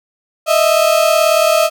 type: tone pair together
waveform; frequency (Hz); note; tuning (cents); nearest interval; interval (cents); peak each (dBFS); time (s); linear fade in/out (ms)
35% pulse; 620.9 / 659.3; D#5 / E5; -4 / 0; minor second; 104; -11; 0.46-1.7; 50
effects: none